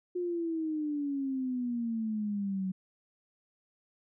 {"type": "exponential sweep", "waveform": "sine", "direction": "down", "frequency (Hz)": [360.2, 185.7], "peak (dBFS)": -30, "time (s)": [0.15, 2.72], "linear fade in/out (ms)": 10, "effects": []}